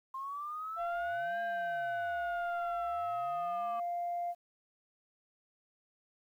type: linear two-way sweep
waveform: sine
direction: up then down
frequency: 1052 to 1600 to 1163 Hz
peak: -37 dBFS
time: 0.14-3.8 s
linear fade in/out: 5 ms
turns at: 1.4 s
type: tone with pitch glide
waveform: sine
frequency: 690 to 697.6 Hz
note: F5 to F5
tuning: -21 to -2 cents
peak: -32 dBFS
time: 0.76-4.35 s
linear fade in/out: 50 ms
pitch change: +19 cents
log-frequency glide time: 1.77-3.1 s
effects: tanh soft clip ceiling -29 dBFS + 11-bit